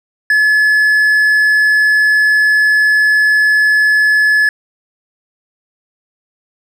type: tone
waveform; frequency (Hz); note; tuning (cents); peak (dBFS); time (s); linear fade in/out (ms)
triangle; 1713; A6; -47; -6; 0.3-4.49; 2
effects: none